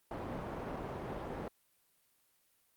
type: low-pass noise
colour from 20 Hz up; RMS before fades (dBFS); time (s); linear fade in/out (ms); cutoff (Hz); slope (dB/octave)
white; -41; 0.11-1.48; 2; 730; 12
effects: white hiss -73 dBFS RMS until 2.76 s + Opus 32 kbps